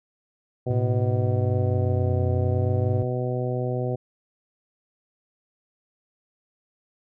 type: harmonic tone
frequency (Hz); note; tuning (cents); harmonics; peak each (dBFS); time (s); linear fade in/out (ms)
125; B2; +21; 1 / 2 / 3 / 4 / 5 / 6; -26 / -34 / -31 / -31 / -34 / -38; 0.66-3.96; 10
type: exponential two-way sweep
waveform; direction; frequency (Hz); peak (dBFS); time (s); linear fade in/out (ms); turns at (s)
triangle; down then up; 112.2 to 92.5 to 103.4; -20; 0.7-3.03; 5; 2.28
effects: none